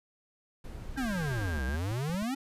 brown noise, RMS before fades -41 dBFS, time 0.64-1.61 s, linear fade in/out 5 ms
sine tone, 1600 Hz, G6, 35 cents sharp, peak -39 dBFS, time 0.96-1.77 s, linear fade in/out 10 ms
square exponential two-way sweep, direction down then up, 281.5 to 61.8 to 281.5 Hz, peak -31 dBFS, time 0.97-2.35 s, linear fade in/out 10 ms, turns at 1.65 s
clicks, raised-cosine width 5 ms, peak -30 dBFS, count 8, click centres 1.418 / 1.579 / 1.69 / 1.745 / 1.914 / 2.096 / 2.144 / 2.224 s
effects resampled to 32000 Hz

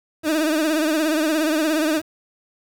30% pulse tone with vibrato, 311.1 Hz, D#4, in tune, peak -15 dBFS, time 0.23-2.02 s, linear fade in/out 50 ms, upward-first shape triangle, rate 17 Hz, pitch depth 100 cents each way, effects 7-bit

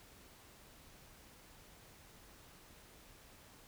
silence, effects pink hiss -60 dBFS RMS until 3.67 s

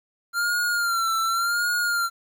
square tone with vibrato, 1385 Hz, F6, 15 cents flat, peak -22 dBFS, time 0.33-2.1 s, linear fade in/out 50 ms, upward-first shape sine, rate 0.89 Hz, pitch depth 65 cents each way, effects 10-bit

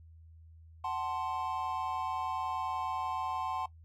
triangle chord, F# diminished, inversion none, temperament equal with one note detuned, 749.9 / 880 / 1046.5 Hz, F#5 / A5 / C6, +23 / 0 / 0 cents, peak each -36 / -36 / -35 dBFS, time 0.84-3.66 s, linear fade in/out 5 ms, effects noise-tail reverb RT60 0.1 s tail -17 dB re dry + added 81 Hz sine -52 dBFS peak until 3.84 s

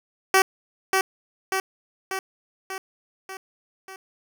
10% pulse tone with echo, 382 Hz, G4, 45 cents flat, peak -6 dBFS, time 0.34-0.42 s, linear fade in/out 2 ms, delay 590 ms, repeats 6, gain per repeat -4 dB, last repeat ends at 3.96 s, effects none

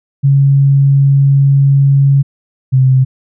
sine tone pair in turn, 138.59 / 130.81 Hz, C#3 / C3, 0 / 0 cents, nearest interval minor second, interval 100 cents, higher first, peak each -5 dBFS, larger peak neither, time 0.23-2.23 / 2.72-3.05 s, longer first, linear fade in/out 20 ms, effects none

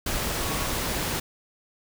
sine tone in noise, 1115 Hz, C#6, 10 cents sharp, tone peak -39 dBFS, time 0.41-0.67 s, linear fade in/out 5 ms, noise pink, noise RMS -28 dBFS, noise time 0.06-1.2 s, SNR -14 dB, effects none

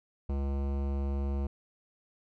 sine tone with hard clipping, 69.3 Hz, C#2, in tune, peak -31 dBFS, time 0.29-1.47 s, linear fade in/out 5 ms, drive 18 dB, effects none

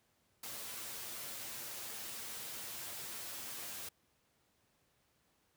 white noise with comb filter, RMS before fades -45 dBFS, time 0.43-3.89 s, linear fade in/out 5 ms, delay 8.8 ms, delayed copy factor +0.5, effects pink hiss -75 dBFS RMS until 5.56 s + high-pass 60 Hz 12 dB/octave

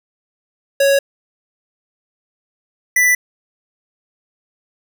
square tone pair in turn, 554.4 / 1981.4 Hz, C#5 / B6, 0 / +5 cents, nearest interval octave + minor seventh, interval 2205 cents, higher second, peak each -11 dBFS, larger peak neither, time 0.8-0.99 / 2.96-3.15 s, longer neither, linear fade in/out 5 ms, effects none

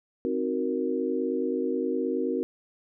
sine chord, C half-diminished seventh, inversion none, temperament equal, 261.6 / 311.1 / 370 / 466.2 Hz, C4 / Eb4 / Gb4 / Bb4, 0 / 0 / 0 / 0 cents, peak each -30 / -33 / -30 / -30 dBFS, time 0.25-2.43 s, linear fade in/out 0 ms, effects none

